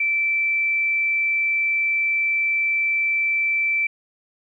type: tone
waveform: sine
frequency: 2330 Hz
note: D7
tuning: 14 cents flat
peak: -18 dBFS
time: 0-3.87 s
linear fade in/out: 5 ms
effects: 10-bit